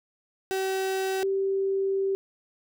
35% pulse / sine tone pair in turn, 382 / 388.9 Hz, G4 / G4, -45 / -14 cents, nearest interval unison, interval 31 cents, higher second, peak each -24 / -23 dBFS, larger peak second, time 0.51-1.23 / 1.23-2.15 s, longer second, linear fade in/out 0 ms, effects none

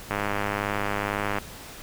click train, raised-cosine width 0.5 ms, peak -11 dBFS, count 131, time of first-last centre 0.11-1.385 s, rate 102 Hz, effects pink hiss -42 dBFS RMS until 1.82 s

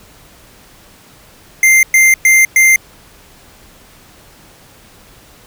square tone bursts, 2093 Hz, C7, in tune, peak -6 dBFS, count 4, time 1.63-2.76 s, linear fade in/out 2 ms, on 200 ms, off 110 ms, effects pink hiss -43 dBFS RMS until 5.46 s

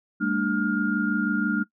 sine tone cluster, 199.9 / 226 / 296.1 / 1413 Hz, G3 / A3 / D4 / F6, +34 / +47 / +14 / +20 cents, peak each -27 dBFS, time 0.2-1.64 s, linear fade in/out 20 ms, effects noise-tail reverb RT60 0.1 s tail -20 dB re dry

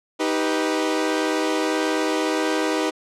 sawtooth chord, Eb augmented, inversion none, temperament equal with one note detuned, 313.3 / 392 / 493.9 Hz, Eb4 / G4 / B4, +12 / 0 / 0 cents, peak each -19 / -22 / -22 dBFS, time 0.19-2.91 s, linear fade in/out 20 ms, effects low-pass 8000 Hz 12 dB/octave

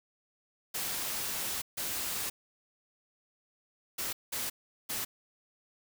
white noise bursts at uneven times, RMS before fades -35 dBFS, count 5, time 0.74-1.62 / 1.77-2.3 / 3.98-4.13 / 4.32-4.5 / 4.89-5.05 s, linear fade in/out 10 ms, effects none

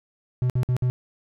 triangle tone bursts, 125.3 Hz, B2, 25 cents sharp, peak -17 dBFS, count 4, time 0.42-0.9 s, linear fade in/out 0 ms, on 78 ms, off 56 ms, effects none

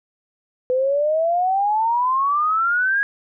sine exponential sweep, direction up, 499.8 to 1661.2 Hz, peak -16 dBFS, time 0.7-3.03 s, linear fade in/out 0 ms, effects none

